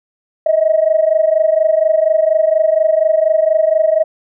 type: tone pair together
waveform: sine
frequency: 622.3 / 646.5 Hz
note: D#5 / E5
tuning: 0 / -34 cents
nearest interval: minor second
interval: 66 cents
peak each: -12 dBFS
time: 0.46-4.04 s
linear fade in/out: 5 ms
effects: tanh soft clip ceiling -2 dBFS